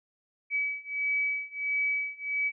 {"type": "beating tone pair", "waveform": "sine", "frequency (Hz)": [2283, 2284.5], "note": ["D7", "D7"], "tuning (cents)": [-50, -48], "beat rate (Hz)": 1.5, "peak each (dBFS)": [-31, -30], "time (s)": [0.5, 2.52], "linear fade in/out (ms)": 50, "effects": []}